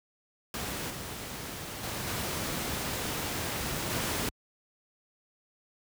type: noise with level steps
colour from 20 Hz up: pink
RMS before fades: -35 / -39 / -35 / -33 / -31 dBFS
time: 0.54-4.29 s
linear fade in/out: 2 ms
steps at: 0.9 / 1.83 / 2.07 / 3.9 s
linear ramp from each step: 5 ms
effects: high-pass 60 Hz 12 dB/octave